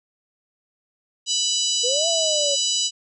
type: harmonic tone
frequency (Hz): 987.8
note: B5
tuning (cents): 0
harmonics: 3 / 4 / 5 / 6 / 7 / 8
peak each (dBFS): -25 / -26 / -27 / -28 / -28 / -29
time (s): 1.26-2.91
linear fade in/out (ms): 50
type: linear two-way sweep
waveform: sine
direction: up then down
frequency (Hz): 466.2 to 676 to 554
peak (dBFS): -23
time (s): 1.83-2.56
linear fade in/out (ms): 20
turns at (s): 2.08
effects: none